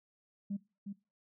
sine tone with echo, 200.4 Hz, G3, 38 cents sharp, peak -33 dBFS, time 0.5-0.57 s, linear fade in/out 10 ms, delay 360 ms, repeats 1, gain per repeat -6 dB, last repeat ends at 0.93 s, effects noise-tail reverb RT60 0.3 s tail -21 dB re dry + tanh soft clip ceiling -29 dBFS

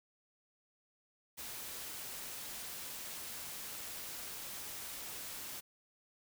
white noise, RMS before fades -45 dBFS, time 1.37-5.61 s, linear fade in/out 20 ms, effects none

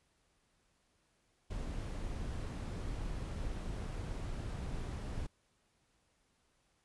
brown noise, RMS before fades -40 dBFS, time 1.5-5.27 s, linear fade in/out 10 ms, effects pink hiss -75 dBFS RMS until 6.84 s + resampled to 24000 Hz

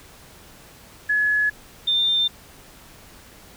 sine tone pair in turn, 1698 / 3598 Hz, G#6 / A7, +38 / +38 cents, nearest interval octave + minor second, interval 1300 cents, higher second, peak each -17 dBFS, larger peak neither, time 1.09-1.5 / 1.87-2.28 s, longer neither, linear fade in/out 10 ms, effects pink hiss -47 dBFS RMS until 3.56 s

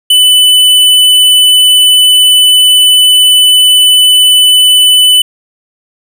square tone, 2997 Hz, F#7, 22 cents sharp, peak -3 dBFS, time 0.1-5.22 s, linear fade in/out 5 ms, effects none

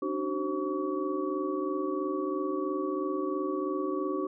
sine tone cluster, 278.8 / 301.8 / 377.4 / 529 / 1132 Hz, C#4 / D4 / F#4 / C5 / C#6, +10 / +47 / +34 / +19 / +36 cents, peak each -39 / -33 / -32 / -38 / -37 dBFS, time 0.02-4.27 s, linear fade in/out 5 ms, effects none

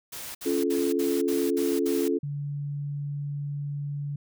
white noise bursts, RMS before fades -38 dBFS, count 7, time 0.12-2.084 s, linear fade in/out 10 ms, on 230 ms, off 59 ms
sine chord, Db augmented, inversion none, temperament just, 277.2 / 346.5 / 433.1 Hz, Db4 / F4 / A4, 0 / -14 / -27 cents, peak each -27 dBFS, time 0.45-2.19 s, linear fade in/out 20 ms
sine tone, 143.8 Hz, D3, 36 cents flat, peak -29 dBFS, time 2.23-4.16 s, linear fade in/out 5 ms
effects none

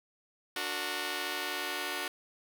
5% pulse chord, D augmented, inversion none, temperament just, 293.7 / 367.1 / 458.9 Hz, D4 / F#4 / A#4, 0 / -14 / -27 cents, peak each -28 / -25 / -29 dBFS, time 0.56-2.08 s, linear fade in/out 2 ms, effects none

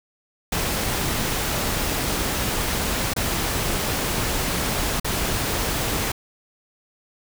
pink noise with dropouts, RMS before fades -24 dBFS, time 0.52-6.12 s, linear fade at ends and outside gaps 5 ms, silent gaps 3.137-3.163 / 4.999-5.045 s, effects none

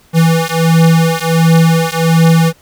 square beating tone pair, 163.6 / 165 Hz, E3 / E3, -13 / +2 cents, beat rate 1.4 Hz, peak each -11 dBFS, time 0.13-2.53 s, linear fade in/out 50 ms, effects pink hiss -48 dBFS RMS until 2.61 s

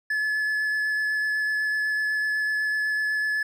triangle tone with vibrato, 1718 Hz, A6, 42 cents flat, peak -21 dBFS, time 0.1-3.43 s, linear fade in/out 5 ms, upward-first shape sine, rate 8 Hz, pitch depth 9 cents each way, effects none

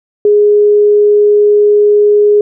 sine tone, 415.3 Hz, G#4, in tune, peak -4 dBFS, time 0.25-2.41 s, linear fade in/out 2 ms, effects none

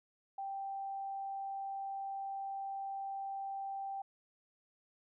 sine tone, 784 Hz, G5, in tune, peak -38 dBFS, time 0.38-4.02 s, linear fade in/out 5 ms, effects none

